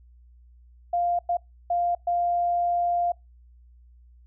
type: tone bursts at uneven times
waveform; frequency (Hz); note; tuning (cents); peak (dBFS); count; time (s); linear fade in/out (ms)
sine; 698.5; F5; 0; -21; 4; 0.93-1.19 / 1.29-1.37 / 1.7-1.95 / 2.07-3.12; 5
effects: noise-tail reverb RT60 0.2 s tail -26 dB re dry + added 60 Hz sine -50 dBFS peak until 4.26 s